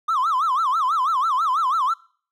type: tone with vibrato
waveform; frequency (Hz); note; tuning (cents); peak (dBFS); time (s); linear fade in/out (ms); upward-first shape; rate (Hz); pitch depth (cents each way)
triangle; 1162; D6; -19; -15; 0.08-1.94; 10; sine; 6.1; 260
effects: noise-tail reverb RT60 0.5 s tail -26 dB re dry + tanh soft clip ceiling -13 dBFS

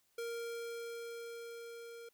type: tone with level ramp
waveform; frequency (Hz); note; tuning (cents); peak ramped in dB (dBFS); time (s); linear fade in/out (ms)
square; 466.2; A#4; 0; -39 to -49; 0.18-2.09; 5
effects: white hiss -75 dBFS RMS until 2.13 s

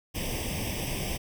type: noise with comb filter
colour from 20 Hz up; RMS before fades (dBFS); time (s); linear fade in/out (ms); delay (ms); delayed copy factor
pink; -32; 0.14-1.18; 20; 0.36; +0.9
effects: none

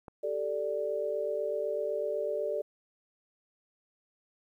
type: click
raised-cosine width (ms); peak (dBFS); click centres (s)
1; -30; 0.082
type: chord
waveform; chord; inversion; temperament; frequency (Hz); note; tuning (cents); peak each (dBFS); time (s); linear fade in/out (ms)
sine; G suspended second; none; equal; 392 / 440 / 587.3; G4 / A4 / D5; 0 / 0 / 0; -37 / -34 / -32; 0.23-2.62; 10
effects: 11-bit

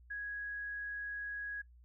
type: tone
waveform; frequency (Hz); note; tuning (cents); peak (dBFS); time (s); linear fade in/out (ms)
sine; 1661.2; G#6; 0; -38; 0.1-1.62; 10
effects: noise-tail reverb RT60 0.1 s tail -18 dB re dry + added 60 Hz sine -57 dBFS peak until 1.84 s

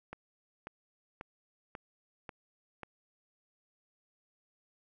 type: click train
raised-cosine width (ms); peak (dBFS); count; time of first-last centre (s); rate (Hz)
0.5; -27; 6; 0.13-2.833; 1.85
effects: none

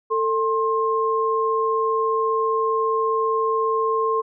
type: tone pair together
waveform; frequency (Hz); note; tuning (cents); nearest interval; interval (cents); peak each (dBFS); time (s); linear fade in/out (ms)
sine; 446.3 / 1062.5; A4 / C6; +25 / +26; octave + minor third; 1501; -21; 0.1-4.22; 20
effects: none

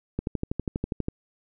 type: click train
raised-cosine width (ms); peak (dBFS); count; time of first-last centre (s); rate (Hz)
3; -14; 12; 0.19-1.084; 12.3
effects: none

